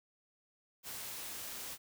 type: noise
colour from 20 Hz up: white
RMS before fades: -44 dBFS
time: 0.83-1.78 s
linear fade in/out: 50 ms
effects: none